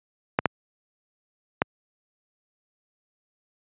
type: clicks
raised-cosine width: 0.5 ms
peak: -3 dBFS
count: 3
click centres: 0.389 / 0.457 / 1.619 s
effects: high-pass 100 Hz 12 dB/octave + resampled to 8000 Hz